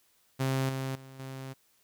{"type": "tone with level steps", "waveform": "sawtooth", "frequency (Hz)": 133.1, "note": "C3", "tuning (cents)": 30, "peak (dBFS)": [-23, -28, -43, -35], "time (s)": [0.39, 1.54], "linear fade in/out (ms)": 20, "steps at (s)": [0.69, 0.95, 1.19], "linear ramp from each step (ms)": 5, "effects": ["white hiss -68 dBFS RMS until 1.83 s"]}